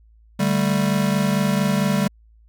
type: chord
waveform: square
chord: D suspended fourth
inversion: none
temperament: just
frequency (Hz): 146.83 / 195.78 / 220.2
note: D3 / G3 / A3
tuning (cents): 0 / -2 / +2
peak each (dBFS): -25 / -20 / -25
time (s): 0.39-2.08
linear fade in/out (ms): 10
effects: added 55 Hz sine -49 dBFS peak until 2.48 s